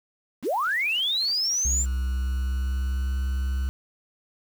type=linear sweep; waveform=sine; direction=up; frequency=158.2 to 7400 Hz; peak=-22 dBFS; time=0.42-1.86 s; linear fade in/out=50 ms
type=tone with pitch glide; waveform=triangle; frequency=64 to 65.61 Hz; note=C2 to C2; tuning=-38 to +5 cents; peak=-21 dBFS; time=1.65-3.69 s; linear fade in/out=0 ms; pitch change=+43 cents; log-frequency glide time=1.93-3.21 s
effects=tanh soft clip ceiling -12 dBFS + 7-bit